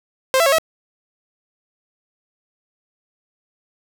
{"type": "tone with pitch steps", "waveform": "sawtooth", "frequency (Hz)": [525, 667, 549, 644], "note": ["C5", "E5", "C#5", "E5"], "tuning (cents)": [6, 20, -17, -41], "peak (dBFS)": -9, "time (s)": [0.34, 0.584], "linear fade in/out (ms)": 0, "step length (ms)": 61, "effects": []}